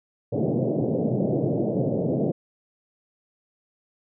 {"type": "band-pass noise", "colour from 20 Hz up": "pink", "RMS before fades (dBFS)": -24, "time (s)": [0.32, 2.32], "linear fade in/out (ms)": 10, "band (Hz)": [120, 630], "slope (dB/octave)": 48, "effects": []}